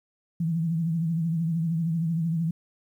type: tone with vibrato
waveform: sine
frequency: 164.81 Hz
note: E3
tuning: in tune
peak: -23 dBFS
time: 0.4-2.51 s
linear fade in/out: 5 ms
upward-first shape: triangle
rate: 13 Hz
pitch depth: 88 cents each way
effects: 10-bit